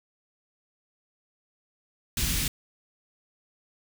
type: band-stop noise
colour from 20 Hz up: pink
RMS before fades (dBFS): -27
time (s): 2.17-2.48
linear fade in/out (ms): 2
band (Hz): 170 to 2500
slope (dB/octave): 12
effects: none